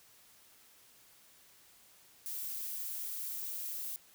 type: noise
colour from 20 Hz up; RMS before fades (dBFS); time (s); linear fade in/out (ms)
violet; -40; 2.26-3.96; 0
effects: white hiss -62 dBFS RMS until 4.14 s